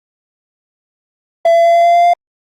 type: tone with pitch steps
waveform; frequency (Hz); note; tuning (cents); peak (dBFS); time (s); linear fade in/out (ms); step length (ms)
triangle; 671 / 675.3 / 679.6 / 683.9 / 688.3 / 692.7 / 697.1; E5 / E5 / F5 / F5 / F5 / F5 / F5; +31 / +42 / -47 / -36 / -25 / -14 / -3; -4; 1.45-2.136; 5; 98
effects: Opus 32 kbps